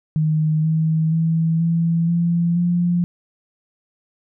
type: tone with pitch steps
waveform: sine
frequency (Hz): 155.56 / 159.2 / 162.92 / 166.73 / 170.62 / 174.61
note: D#3 / D#3 / E3 / E3 / F3 / F3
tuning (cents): 0 / +40 / -20 / +20 / -40 / 0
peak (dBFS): -15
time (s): 0.16-3.04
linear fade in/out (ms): 0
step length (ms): 480
effects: none